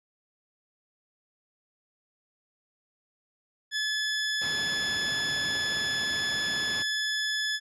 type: tone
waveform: 20% pulse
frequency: 1719 Hz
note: A6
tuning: 41 cents flat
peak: -22 dBFS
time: 3.71-7.6 s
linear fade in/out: 50 ms
type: low-pass noise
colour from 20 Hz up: pink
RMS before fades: -39 dBFS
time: 4.41-6.83 s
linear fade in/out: 10 ms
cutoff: 5700 Hz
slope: 48 dB/octave
effects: high-pass 100 Hz 12 dB/octave + resampled to 22050 Hz